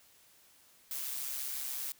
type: noise with amplitude modulation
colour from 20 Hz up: blue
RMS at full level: -36 dBFS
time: 0.91-1.92 s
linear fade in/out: 2 ms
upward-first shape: sine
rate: 134 Hz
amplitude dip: 50%
effects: white hiss -63 dBFS RMS until 1.99 s